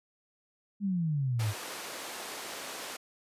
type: exponential sweep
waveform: sine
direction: down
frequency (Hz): 208.4 to 100.4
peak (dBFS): -27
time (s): 0.8-1.54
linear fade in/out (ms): 50
type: band-pass noise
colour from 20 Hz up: pink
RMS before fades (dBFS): -41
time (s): 1.39-2.97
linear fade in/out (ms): 10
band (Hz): 430 to 13000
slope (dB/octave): 12
effects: resampled to 32000 Hz